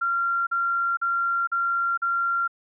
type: tone bursts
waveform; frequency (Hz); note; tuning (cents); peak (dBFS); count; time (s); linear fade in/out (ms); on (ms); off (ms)
sine; 1379; F6; -22; -21; 5; 0.01-2.478; 10; 460; 42
effects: none